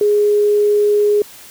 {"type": "tone", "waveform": "sine", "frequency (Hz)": 415.3, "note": "G#4", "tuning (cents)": 0, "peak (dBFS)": -10, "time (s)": [0.01, 1.22], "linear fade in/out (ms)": 2, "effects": ["white hiss -39 dBFS RMS until 1.5 s"]}